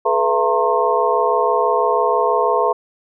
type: tone cluster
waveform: sine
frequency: 425.5 / 491.6 / 674 / 915 / 1070 Hz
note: G#4 / B4 / E5 / A#5 / C6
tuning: +42 / -8 / +38 / -32 / +38 cents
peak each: -20 dBFS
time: 0.05-2.73 s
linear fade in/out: 10 ms
effects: none